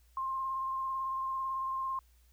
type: tone with vibrato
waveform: sine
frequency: 1060 Hz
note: C6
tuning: 22 cents sharp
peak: -32 dBFS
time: 0.17-1.99 s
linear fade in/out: 2 ms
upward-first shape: sine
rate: 18 Hz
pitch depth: 16 cents each way
effects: added 60 Hz sine -61 dBFS peak until 2.32 s + white hiss -71 dBFS RMS until 2.32 s